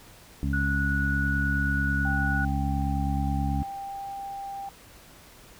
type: harmonic tone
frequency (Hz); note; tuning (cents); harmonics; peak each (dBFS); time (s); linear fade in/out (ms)
69.3; C#2; 0; 1 / 2 / 3 / 4; -27 / -30 / -32 / -33; 0.43-3.63; 0
type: tone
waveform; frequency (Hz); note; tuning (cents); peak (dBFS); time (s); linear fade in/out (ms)
sine; 1468; F#6; -14; -27; 0.53-2.45; 5
type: tone with pitch glide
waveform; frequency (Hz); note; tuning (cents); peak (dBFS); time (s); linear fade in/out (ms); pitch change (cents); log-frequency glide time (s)
sine; 784 to 791.3; G5 to G5; 0 to +16; -33; 2.05-4.69; 2; +16; 2.62-4
effects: pink hiss -51 dBFS RMS until 5.59 s